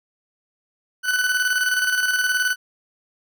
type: tone with tremolo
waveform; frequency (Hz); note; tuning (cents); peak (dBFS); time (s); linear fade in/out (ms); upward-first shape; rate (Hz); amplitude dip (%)
40% pulse; 1496; F#6; +19; -16; 1.03-2.56; 50; square; 19; 45
effects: none